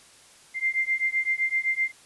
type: beating tone pair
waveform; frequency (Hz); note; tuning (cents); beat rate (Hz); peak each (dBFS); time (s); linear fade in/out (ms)
sine; 2091 / 2098.8; C7 / C7; -2 / +5; 7.8; -26; 0.54-1.92; 50
effects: white hiss -53 dBFS RMS until 2.05 s + resampled to 24000 Hz